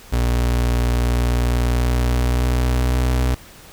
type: tone with pitch glide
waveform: 35% pulse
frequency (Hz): 60.1 to 62.62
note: B1 to B1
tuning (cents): -46 to +25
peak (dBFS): -14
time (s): 0.12-3.35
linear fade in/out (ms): 10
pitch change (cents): +71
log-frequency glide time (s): 1.3-3.23
effects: pink hiss -43 dBFS RMS until 3.72 s